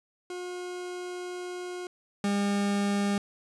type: tone pair in turn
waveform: 40% pulse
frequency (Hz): 359.3 / 201.7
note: F4 / G3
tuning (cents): +49 / +50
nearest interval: minor seventh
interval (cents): 999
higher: first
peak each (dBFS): -34 / -24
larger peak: second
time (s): 0.3-1.87 / 2.24-3.18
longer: first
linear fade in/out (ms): 2
effects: resampled to 24000 Hz + 10-bit